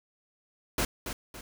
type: noise with echo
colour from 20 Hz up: pink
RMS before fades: -28 dBFS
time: 0.78-0.85 s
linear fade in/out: 2 ms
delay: 280 ms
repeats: 2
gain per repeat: -8 dB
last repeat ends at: 1.41 s
effects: none